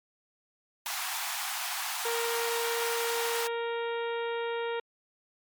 pink high-pass noise, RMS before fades -34 dBFS, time 0.86-3.47 s, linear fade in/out 0 ms, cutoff 710 Hz, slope 96 dB/octave
harmonic tone, 466.2 Hz, A#4, in tune, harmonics 1 / 2 / 3 / 4 / 5 / 6 / 7 / 8, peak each -31 / -37 / -41 / -43 / -45 / -47 / -48 / -49 dBFS, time 2.05-4.8 s, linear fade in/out 5 ms
effects MP3 96 kbps

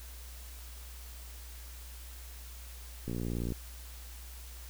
click train, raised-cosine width 3 ms, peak -23 dBFS, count 27, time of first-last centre 3.08-3.521 s, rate 58.9 Hz, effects added 60 Hz sine -45 dBFS peak until 4.69 s + white hiss -52 dBFS RMS until 4.69 s

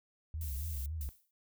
sine tone with vibrato, 73.3 Hz, D2, 3 cents flat, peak -36 dBFS, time 0.34-1.09 s, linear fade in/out 0 ms, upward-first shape sine, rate 3.7 Hz, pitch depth 180 cents each way
violet noise, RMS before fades -46 dBFS, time 0.41-0.86 s, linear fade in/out 2 ms
violet noise with exponential decay, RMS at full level -44 dBFS, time 1.01-1.31 s, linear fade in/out 1 ms, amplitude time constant 65 ms
effects noise-tail reverb RT60 0.2 s tail -26 dB re dry

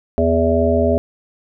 harmonic tone, 82.41 Hz, E2, in tune, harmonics 1 / 3 / 5 / 7 / 8, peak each -19 / -19 / -19 / -19 / -19 dBFS, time 0.18-0.98 s, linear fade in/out 0 ms, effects none

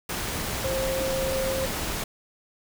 sine tone in noise, 530 Hz, C5, 22 cents sharp, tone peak -26 dBFS, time 0.64-1.66 s, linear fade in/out 5 ms, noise pink, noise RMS -30 dBFS, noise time 0.09-2.04 s, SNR +1 dB, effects none

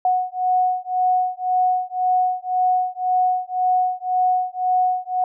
sine beating tone pair, 734 / 735.9 Hz, F#5 / F#5, -14 / -10 cents, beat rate 1.9 Hz, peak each -20 dBFS, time 0.05-5.24 s, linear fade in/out 2 ms, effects none

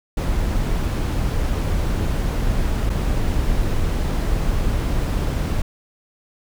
brown noise with dropouts, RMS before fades -20 dBFS, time 0.17-5.62 s, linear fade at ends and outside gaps 5 ms, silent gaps 2.895-2.899 s, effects none

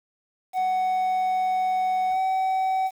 triangle tone with pitch glide, 744 to 758.3 Hz, F#5 to F#5, +9 to +42 cents, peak -19 dBFS, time 0.53-2.91 s, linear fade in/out 50 ms, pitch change +33 cents, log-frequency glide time 2.1-2.19 s, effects 8-bit

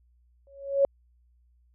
sine tone with exponential growth, 554.4 Hz, C#5, in tune, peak -15 dBFS, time 0.47-0.85 s, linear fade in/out 1 ms, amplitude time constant 81 ms, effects added 60 Hz sine -60 dBFS peak until 1.74 s

